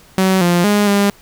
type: tone with pitch steps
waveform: sawtooth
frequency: 188.9 / 174.6 / 206.2 / 201.5 Hz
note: F#3 / F3 / G#3 / G3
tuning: +36 / 0 / -12 / +48 cents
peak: -7 dBFS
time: 0.18-1.1 s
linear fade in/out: 0 ms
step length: 230 ms
effects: pink hiss -46 dBFS RMS until 1.21 s